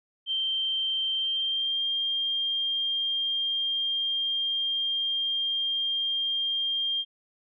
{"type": "tone with pitch glide", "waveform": "sine", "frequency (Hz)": [3136, 3202], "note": ["G7", "G7"], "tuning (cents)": [0, 36], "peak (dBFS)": -25, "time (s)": [0.26, 7.05], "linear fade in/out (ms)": 50, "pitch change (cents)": 36, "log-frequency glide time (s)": [1.16, 1.85], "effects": []}